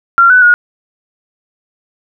sine tone with pitch steps, 1378 / 1496 / 1443 Hz, F6 / F#6 / F#6, -24 / +19 / -44 cents, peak -3 dBFS, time 0.18-0.54 s, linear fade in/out 0 ms, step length 120 ms, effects none

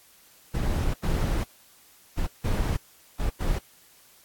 brown noise bursts at uneven times, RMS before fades -25 dBFS, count 6, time 0.54-0.94 / 1.03-1.44 / 2.17-2.27 / 2.44-2.77 / 3.19-3.3 / 3.4-3.59 s, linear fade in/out 10 ms, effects white hiss -56 dBFS RMS until 4.24 s + AAC 64 kbps

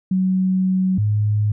sine tone pair in turn, 187 / 105.21 Hz, F#3 / G#2, +19 / +23 cents, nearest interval minor seventh, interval 996 cents, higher first, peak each -15 dBFS, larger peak neither, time 0.11-0.98 / 0.98-1.52 s, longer first, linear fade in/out 5 ms, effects none

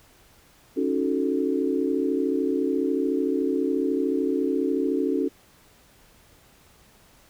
sine chord, D# half-diminished seventh, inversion third, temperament equal, 277.2 / 311.1 / 370 / 440 Hz, C#4 / D#4 / F#4 / A4, 0 / 0 / 0 / 0 cents, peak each -25 / -29 / -27 / -28 dBFS, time 0.76-5.29 s, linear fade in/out 20 ms, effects pink hiss -56 dBFS RMS until 7.29 s

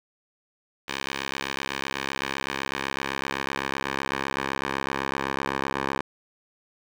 10% pulse tone with band-pass filter sweep, 67.9 Hz, C#2, 35 cents flat, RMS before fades -30 dBFS, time 0.88-6.01 s, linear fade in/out 5 ms, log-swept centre 2800 to 1200 Hz, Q 0.85, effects none

